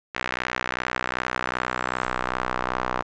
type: tone with band-pass filter sweep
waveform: sawtooth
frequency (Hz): 62.6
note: B1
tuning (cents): +24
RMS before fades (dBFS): -28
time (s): 0.14-3.03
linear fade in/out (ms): 20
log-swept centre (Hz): 1900 to 1100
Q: 1.7
effects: resampled to 16000 Hz + 8-bit